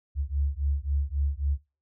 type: beating tone pair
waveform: sine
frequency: 69 / 72.7 Hz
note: C#2 / D2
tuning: -7 / -17 cents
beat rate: 3.7 Hz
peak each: -28 dBFS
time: 0.15-1.58 s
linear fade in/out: 50 ms
effects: noise-tail reverb RT60 0.3 s tail -20 dB re dry